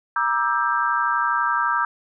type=chord; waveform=sine; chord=E half-diminished seventh; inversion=second; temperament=just; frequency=949.3 / 1186.7 / 1318.5 / 1582.2 Hz; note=Bb5 / D6 / E6 / G6; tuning=+31 / +18 / 0 / +16 cents; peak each=-24 dBFS; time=0.16-1.85 s; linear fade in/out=2 ms; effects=none